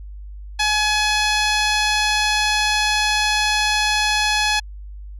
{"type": "tone", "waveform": "10% pulse", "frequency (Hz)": 846, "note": "G#5", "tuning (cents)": 32, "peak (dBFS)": -8, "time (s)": [0.59, 4.6], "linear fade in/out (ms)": 10, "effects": ["added 50 Hz sine -32 dBFS peak until 5.19 s", "resampled to 24000 Hz"]}